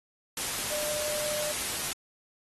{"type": "tone in noise", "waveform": "sine", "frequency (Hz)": 600, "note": "D5", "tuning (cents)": 37, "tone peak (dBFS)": -35, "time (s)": [0.71, 1.52], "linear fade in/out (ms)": 2, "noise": "white", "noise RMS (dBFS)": -32, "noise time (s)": [0.37, 1.93], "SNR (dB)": -6, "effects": ["AAC 32 kbps"]}